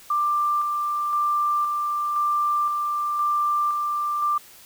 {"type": "tone with tremolo", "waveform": "sine", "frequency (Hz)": 1184, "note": "D6", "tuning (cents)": 14, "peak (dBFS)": -19, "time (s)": [0.1, 4.38], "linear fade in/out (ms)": 5, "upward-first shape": "square", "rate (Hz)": 0.97, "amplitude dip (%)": 30, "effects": ["white hiss -48 dBFS RMS until 4.65 s"]}